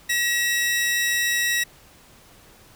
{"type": "tone pair together", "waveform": "sawtooth", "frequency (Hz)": [1913, 2660], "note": ["A#6", "E7"], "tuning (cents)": [44, 15], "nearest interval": "tritone", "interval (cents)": 571, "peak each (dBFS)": [-17, -27], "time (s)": [0.09, 1.64], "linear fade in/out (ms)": 10, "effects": ["pink hiss -51 dBFS RMS until 2.75 s"]}